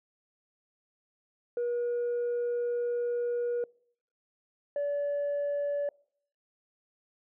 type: tone pair in turn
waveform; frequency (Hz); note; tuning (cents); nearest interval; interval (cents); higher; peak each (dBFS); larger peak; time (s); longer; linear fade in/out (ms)
sine; 480.3 / 574.8; B4 / D5; -48 / -37; minor third; 311; second; -26; neither; 1.57-3.64 / 4.76-5.89; first; 2
effects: noise-tail reverb RT60 0.6 s tail -26 dB re dry + tanh soft clip ceiling -26 dBFS